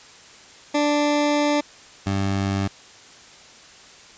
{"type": "tone pair in turn", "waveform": "20% pulse", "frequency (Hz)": [293.7, 98.01], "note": ["D4", "G2"], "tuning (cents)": [0, 0], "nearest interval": "octave + perfect fifth", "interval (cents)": 1900, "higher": "first", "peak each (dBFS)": [-13, -16], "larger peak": "first", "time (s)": [[0.74, 1.61], [2.06, 2.68]], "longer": "first", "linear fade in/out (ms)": 10, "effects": ["white hiss -46 dBFS RMS until 4.17 s", "resampled to 16000 Hz"]}